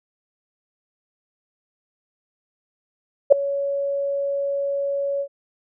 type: tone with ADSR envelope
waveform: sine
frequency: 560 Hz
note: C#5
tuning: 18 cents sharp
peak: -3 dBFS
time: 3.3-5.28 s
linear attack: 23 ms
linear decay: 3 ms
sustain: -18 dB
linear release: 73 ms
effects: none